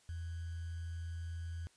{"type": "tone with sample-and-hold", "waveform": "sine", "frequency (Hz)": 84, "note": "E2", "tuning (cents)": 33, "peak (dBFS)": -39, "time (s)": [0.09, 1.67], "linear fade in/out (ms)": 0, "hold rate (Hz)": 1575, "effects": ["white hiss -68 dBFS RMS until 1.76 s", "resampled to 22050 Hz"]}